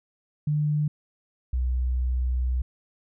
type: tone pair in turn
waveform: sine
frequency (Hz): 149.6 / 62.63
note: D3 / B1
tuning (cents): +32 / +25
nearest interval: octave + minor third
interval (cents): 1507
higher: first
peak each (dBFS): -21 / -22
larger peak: first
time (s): 0.47-0.88 / 1.53-2.62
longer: second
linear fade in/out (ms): 5
effects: none